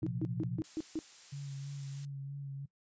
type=chord; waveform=sine; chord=Bb suspended second; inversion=none; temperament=equal with one note detuned; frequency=116.54 / 130.13 / 174.61 Hz; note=Bb2 / C3 / F3; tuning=0 / -9 / 0 cents; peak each=-39 dBFS; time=0.02-0.61 s; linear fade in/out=10 ms
type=tone bursts; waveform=sine; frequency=316.4 Hz; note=D#4; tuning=29 cents sharp; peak=-32 dBFS; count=6; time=0.03-0.99 s; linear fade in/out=0 ms; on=35 ms; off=150 ms
type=noise; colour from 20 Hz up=blue; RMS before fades=-50 dBFS; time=0.64-2.05 s; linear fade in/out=0 ms
type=tone with vibrato; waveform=sine; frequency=139.3 Hz; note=C#3; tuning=9 cents sharp; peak=-39 dBFS; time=1.32-2.66 s; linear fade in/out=10 ms; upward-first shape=sine; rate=3.1 Hz; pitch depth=25 cents each way
effects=noise-tail reverb RT60 0.1 s tail -21 dB re dry + resampled to 16000 Hz